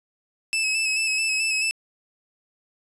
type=tone with vibrato; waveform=sawtooth; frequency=2600 Hz; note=E7; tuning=24 cents flat; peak=-18 dBFS; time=0.53-1.71 s; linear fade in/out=0 ms; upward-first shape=square; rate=4.6 Hz; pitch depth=26 cents each way; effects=resampled to 24000 Hz + 10-bit